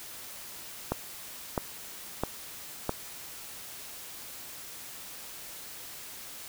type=click train; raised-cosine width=1 ms; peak=-13 dBFS; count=4; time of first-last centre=0.92-2.894 s; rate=1.52 Hz; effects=white hiss -44 dBFS RMS until 6.48 s